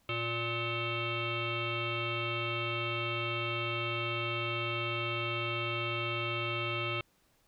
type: tone with frequency modulation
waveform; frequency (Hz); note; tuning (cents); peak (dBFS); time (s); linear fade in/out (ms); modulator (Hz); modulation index
sine; 1288; E6; -41; -31; 0.09-7.01; 2; 468; 4
effects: pink hiss -70 dBFS RMS until 7.47 s